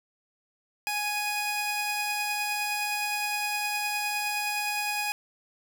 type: tone pair together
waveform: sawtooth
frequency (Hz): 832.9 / 2489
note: G#5 / D#7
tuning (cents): +5 / 0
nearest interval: octave + perfect fifth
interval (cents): 1895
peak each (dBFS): -27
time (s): 0.87-5.12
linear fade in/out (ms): 0
effects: none